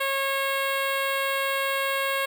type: tone with notch filter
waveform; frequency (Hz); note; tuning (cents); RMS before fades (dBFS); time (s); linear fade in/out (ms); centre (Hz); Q
10% pulse; 545; C#5; -29; -26; 0-2.26; 10; 6500; 1.2
effects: none